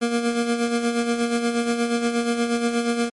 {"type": "tone with tremolo", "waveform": "25% pulse", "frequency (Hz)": 235.5, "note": "A#3", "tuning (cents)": 18, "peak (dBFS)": -14, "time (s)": [0.01, 3.1], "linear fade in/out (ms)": 20, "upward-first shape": "sine", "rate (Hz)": 8.4, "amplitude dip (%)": 55, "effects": ["MP3 48 kbps"]}